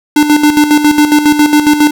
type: tone with tremolo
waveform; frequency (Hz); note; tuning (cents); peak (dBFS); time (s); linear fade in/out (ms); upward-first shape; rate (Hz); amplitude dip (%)
square; 298; D4; +25; -4; 0.16-1.91; 5; square; 7.3; 60
effects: none